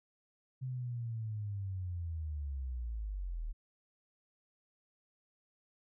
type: linear sweep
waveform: sine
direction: down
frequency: 130.81 to 36.63 Hz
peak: -36 dBFS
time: 0.61-3.53 s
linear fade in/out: 20 ms
effects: none